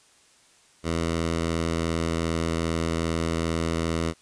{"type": "tone with pitch glide", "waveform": "10% pulse", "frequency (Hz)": [83, 82.47], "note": ["E2", "E2"], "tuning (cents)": [12, 1], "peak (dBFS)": -16, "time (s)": [0.83, 4.14], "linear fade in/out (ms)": 50, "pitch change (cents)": -11, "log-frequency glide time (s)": [1.05, 2.45], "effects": ["white hiss -58 dBFS RMS until 4.21 s", "resampled to 22050 Hz"]}